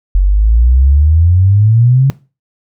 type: exponential sweep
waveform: sine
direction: up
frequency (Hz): 44.97 to 138.59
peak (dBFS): -5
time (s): 0.15-2.1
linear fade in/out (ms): 0
effects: noise-tail reverb RT60 0.3 s tail -19 dB re dry